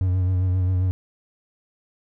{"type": "tone with vibrato", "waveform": "triangle", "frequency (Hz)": 92, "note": "F#2", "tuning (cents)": -9, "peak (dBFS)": -16, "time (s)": [0.01, 0.91], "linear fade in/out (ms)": 0, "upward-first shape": "sine", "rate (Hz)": 7.5, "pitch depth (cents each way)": 35, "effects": []}